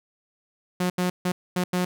sawtooth tone bursts at uneven times, 180.4 Hz, F#3, 44 cents flat, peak -18 dBFS, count 5, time 0.8-0.9 / 0.98-1.1 / 1.25-1.32 / 1.56-1.64 / 1.73-1.85 s, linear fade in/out 5 ms, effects none

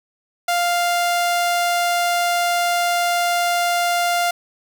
sawtooth tone, 698.5 Hz, F5, in tune, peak -13 dBFS, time 0.48-4.31 s, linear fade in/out 5 ms, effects none

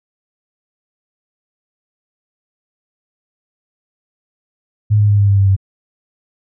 sine tone with pitch steps, 105.5 / 103.99 / 102.5 / 101.03 / 99.58 / 98.15 / 96.74 Hz, G#2 / G#2 / G#2 / G#2 / G2 / G2 / G2, +28 / +3 / -22 / -47 / +28 / +3 / -22 cents, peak -8 dBFS, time 4.9-5.565 s, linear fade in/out 20 ms, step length 95 ms, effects none

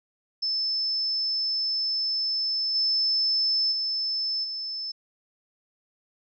sine tone with level steps, 5260 Hz, E8, 5 cents flat, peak -24 / -21 / -25 / -30 dBFS, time 0.42-4.92 s, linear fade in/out 10 ms, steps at 2.74 / 3.71 / 4.43 s, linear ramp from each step 20 ms, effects none

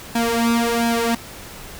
sawtooth tone with flanger, 232.8 Hz, A#3, 2 cents flat, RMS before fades -19 dBFS, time 0.15-1.15 s, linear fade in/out 5 ms, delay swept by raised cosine 1.2 to 3.5 ms, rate 1.4 Hz, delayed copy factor +0.8, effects pink hiss -37 dBFS RMS until 1.79 s

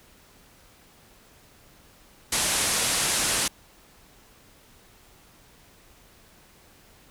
white low-pass noise, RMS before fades -25 dBFS, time 2.32-3.48 s, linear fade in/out 5 ms, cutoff 11000 Hz, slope 48 dB/octave, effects pink hiss -55 dBFS RMS until 7.1 s

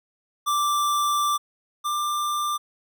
square tone pair in turn, 1174.7 / 1187.7 Hz, D6 / D6, 0 / +19 cents, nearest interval unison, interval 19 cents, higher second, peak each -21 / -24 dBFS, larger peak first, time 0.46-1.38 / 1.84-2.58 s, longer first, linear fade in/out 20 ms, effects none

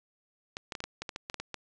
clicks, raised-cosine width 0.2 ms, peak -19 dBFS, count 12, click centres 0.569 / 0.722 / 0.752 / 0.804 / 0.84 / 1.02 / 1.092 / 1.161 / 1.299 / 1.343 / 1.4 / 1.543 s, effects resampled to 22050 Hz

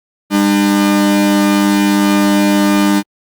45% pulse tone pair together, 201 / 301.1 Hz, G3 / D4, +44 / +43 cents, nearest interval perfect fifth, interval 699 cents, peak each -12 dBFS, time 0.3-3.03 s, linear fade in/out 50 ms, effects Opus 48 kbps

